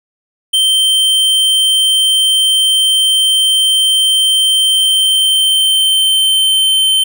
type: tone with pitch glide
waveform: square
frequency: 3120 to 3098 Hz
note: G7 to G7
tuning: -9 to -21 cents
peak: -9 dBFS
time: 0.53-7.04 s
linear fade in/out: 10 ms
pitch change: -12 cents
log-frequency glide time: 4.68-6.93 s
effects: none